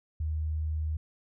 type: tone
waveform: sine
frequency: 77.78 Hz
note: D#2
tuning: in tune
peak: -28 dBFS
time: 0.2-0.97 s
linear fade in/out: 5 ms
effects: none